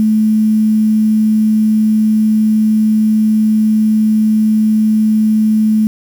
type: tone with quantisation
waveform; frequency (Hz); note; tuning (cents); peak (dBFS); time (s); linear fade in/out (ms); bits
sine; 216.7; A3; -26; -8; 0-5.87; 0; 6
effects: none

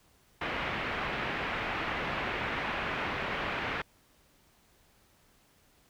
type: low-pass noise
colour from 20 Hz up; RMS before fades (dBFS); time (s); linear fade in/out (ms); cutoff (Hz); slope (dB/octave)
white; -34; 0.41-3.82; 5; 2500; 24
effects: pink hiss -65 dBFS RMS until 5.89 s

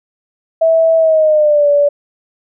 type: tone with pitch glide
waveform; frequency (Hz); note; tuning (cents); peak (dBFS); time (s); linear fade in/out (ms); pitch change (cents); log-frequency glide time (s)
sine; 652 to 577.5; E5 to D5; -19 to -29; -7; 0.61-1.89; 10; -210; 0.97-1.69
effects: none

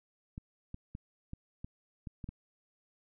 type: clicks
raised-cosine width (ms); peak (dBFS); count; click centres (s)
5; -29; 8; 0.379 / 0.744 / 0.951 / 1.334 / 1.645 / 2.072 / 2.242 / 2.29
effects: none

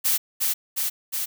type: noise with echo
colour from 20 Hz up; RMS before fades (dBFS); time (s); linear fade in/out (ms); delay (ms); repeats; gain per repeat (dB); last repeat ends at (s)
blue; -21; 0.04-0.18; 20; 360; 3; -2; 1.26
effects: none

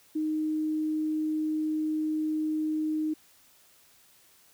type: tone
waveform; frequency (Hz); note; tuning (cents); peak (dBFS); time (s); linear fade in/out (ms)
sine; 310; D#4; -6; -26; 0.15-3.14; 10
effects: white hiss -60 dBFS RMS until 4.53 s

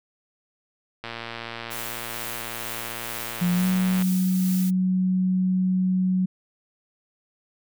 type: click train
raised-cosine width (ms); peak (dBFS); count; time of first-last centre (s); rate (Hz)
0.3; -17; 347; 1.04-4.023; 116
type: noise with tremolo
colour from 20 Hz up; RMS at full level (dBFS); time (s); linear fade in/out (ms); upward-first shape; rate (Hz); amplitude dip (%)
blue; -34; 1.7-4.71; 20; sine; 2.2; 30
type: tone with pitch glide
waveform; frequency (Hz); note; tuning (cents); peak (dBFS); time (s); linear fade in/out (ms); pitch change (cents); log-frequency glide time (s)
sine; 176.7 to 185.27; F3 to F#3; +21 to +3; -19; 3.41-6.26; 10; +82; 3.53-3.66
effects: none

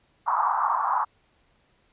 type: band-pass noise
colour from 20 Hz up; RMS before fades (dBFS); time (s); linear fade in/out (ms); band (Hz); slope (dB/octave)
pink; -24; 0.26-1.05; 20; 860 to 1200; 48
effects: pink hiss -65 dBFS RMS until 1.92 s + resampled to 8000 Hz

